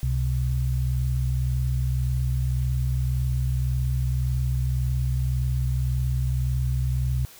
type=tone pair together; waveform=sine; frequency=65.69 / 127.5 Hz; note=C2 / C3; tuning=+7 / -44 cents; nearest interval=major seventh; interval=1149 cents; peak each=-24 dBFS; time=0.03-7.25 s; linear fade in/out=0 ms; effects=white hiss -48 dBFS RMS until 7.39 s